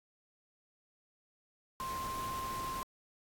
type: tone in noise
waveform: sine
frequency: 1052 Hz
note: C6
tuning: 9 cents sharp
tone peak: -37 dBFS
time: 1.8-2.83 s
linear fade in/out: 0 ms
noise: pink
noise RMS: -45 dBFS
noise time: 1.8-2.83 s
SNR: +5 dB
effects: AAC 64 kbps